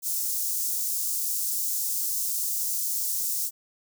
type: high-pass noise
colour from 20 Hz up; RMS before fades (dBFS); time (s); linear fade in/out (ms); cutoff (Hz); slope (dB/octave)
white; -28; 0.02-3.51; 50; 5800; 24
effects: none